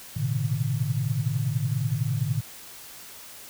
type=tone cluster; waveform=sine; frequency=108.7 / 122.2 / 132.9 / 152.8 Hz; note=A2 / B2 / C3 / D#3; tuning=-21 / -18 / +27 / -31 cents; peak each=-29 dBFS; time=0.16-2.41 s; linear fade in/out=10 ms; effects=white hiss -44 dBFS RMS until 3.49 s